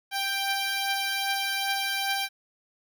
10% pulse beating tone pair, 786 / 788.5 Hz, G5 / G5, +4 / +10 cents, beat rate 2.5 Hz, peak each -19 / -25 dBFS, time 0.11-2.29 s, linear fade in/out 50 ms, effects none

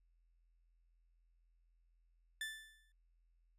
30% pulse tone with exponential decay, 1760 Hz, A6, in tune, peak -36 dBFS, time 2.41-2.92 s, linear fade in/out 2 ms, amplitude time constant 110 ms, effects added 42 Hz sine -70 dBFS peak until 3.58 s + resampled to 32000 Hz

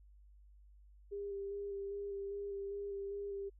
sine tone with vibrato, 400 Hz, G4, 35 cents sharp, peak -39 dBFS, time 1.11-3.5 s, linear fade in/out 20 ms, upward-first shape square, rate 2.5 Hz, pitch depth 15 cents each way, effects added 50 Hz sine -58 dBFS peak until 3.59 s

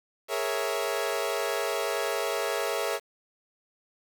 sawtooth chord, A# half-diminished seventh, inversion third, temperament equal, 415.3 / 466.2 / 554.4 / 659.3 Hz, G#4 / A#4 / C#5 / E5, 0 / 0 / 0 / 0 cents, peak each -29 dBFS, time 0.28-3 s, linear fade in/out 50 ms, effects 8-bit

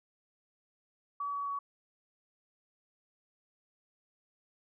sine tone with pitch steps, 1140 / 1133.4 / 1126.9 Hz, C#6 / C#6 / C#6, +48 / +38 / +28 cents, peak -33 dBFS, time 1.2-1.59 s, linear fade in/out 5 ms, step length 130 ms, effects none

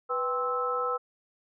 harmonic tone with a mistuned harmonic, 261.6 Hz, C4, in tune, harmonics 2 / 3 / 4 / 5, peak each -31 / -38 / -36 / -29 dBFS, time 0.09-0.98 s, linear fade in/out 20 ms, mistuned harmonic 2, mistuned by -96 cents, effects none

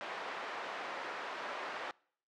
white band-pass noise, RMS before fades -42 dBFS, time 0.01-1.91 s, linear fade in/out 0 ms, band 480 to 1500 Hz, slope 12 dB/octave, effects noise-tail reverb RT60 0.6 s tail -26 dB re dry + low-pass 6000 Hz 12 dB/octave

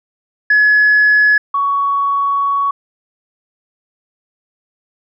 sine tone pair in turn, 1697 / 1119.9 Hz, G#6 / C#6, +37 / +17 cents, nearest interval perfect fifth, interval 720 cents, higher first, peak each -6 / -12 dBFS, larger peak first, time 0.5-1.38 / 1.54-2.71 s, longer second, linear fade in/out 5 ms, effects tanh soft clip ceiling -4 dBFS

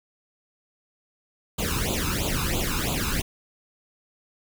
pink noise with flanger, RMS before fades -26 dBFS, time 1.58-3.22 s, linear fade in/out 10 ms, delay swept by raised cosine 0.27 to 0.8 ms, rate 3 Hz, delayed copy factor +1, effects none

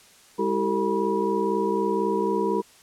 sine tone cluster, 203.3 / 330.3 / 388.3 / 452.3 / 971 Hz, G#3 / E4 / G4 / A4 / B5, -37 / +4 / -16 / +48 / -30 cents, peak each -29 / -29 / -26 / -27 / -28 dBFS, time 0.38-2.62 s, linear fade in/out 20 ms, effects white hiss -53 dBFS RMS until 2.82 s + low-pass 10000 Hz 12 dB/octave

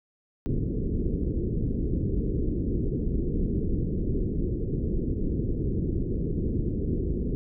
pink low-pass noise, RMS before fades -27 dBFS, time 0.46-7.35 s, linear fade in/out 0 ms, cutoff 430 Hz, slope 48 dB/octave, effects none

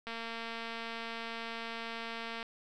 click train, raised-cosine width 0.3 ms, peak -25 dBFS, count 541, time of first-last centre 0.07-2.428 s, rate 229 Hz, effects none

